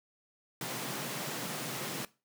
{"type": "high-pass noise", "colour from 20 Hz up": "pink", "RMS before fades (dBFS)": -38, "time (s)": [0.61, 2.05], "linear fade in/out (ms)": 2, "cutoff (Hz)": 120, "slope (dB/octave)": 96, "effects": ["noise-tail reverb RT60 0.3 s tail -20 dB re dry"]}